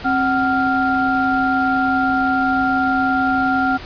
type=tone cluster; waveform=sine; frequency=266.4 / 749 / 1393 Hz; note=C4 / F#5 / F6; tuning=+31 / +21 / -5 cents; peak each=-19 dBFS; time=0.04-3.78 s; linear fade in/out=20 ms; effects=pink hiss -34 dBFS RMS until 3.85 s + resampled to 11025 Hz